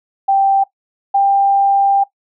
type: tone pair in turn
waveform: sine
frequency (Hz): 784 / 792.7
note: G5 / G5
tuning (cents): 0 / +19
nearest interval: unison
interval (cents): 19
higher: second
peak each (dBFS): -9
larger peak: neither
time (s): 0.28-0.64 / 1.14-2.04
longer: second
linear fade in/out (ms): 10
effects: noise-tail reverb RT60 0.1 s tail -17 dB re dry